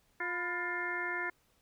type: harmonic tone with a mistuned harmonic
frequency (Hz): 353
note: F4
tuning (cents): +19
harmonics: 1 / 2 / 3 / 4 / 5 / 6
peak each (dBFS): -42 / -45 / -42 / -40 / -37 / -40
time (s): 0.2-1.3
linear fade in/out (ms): 5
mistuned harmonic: 3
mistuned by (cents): -93
effects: pink hiss -71 dBFS RMS until 1.61 s